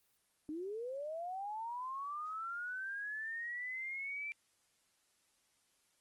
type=linear sweep; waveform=sine; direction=up; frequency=293.7 to 2349 Hz; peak=-39 dBFS; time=0.49-4.32 s; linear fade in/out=0 ms; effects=white hiss -75 dBFS RMS until 6 s + Opus 24 kbps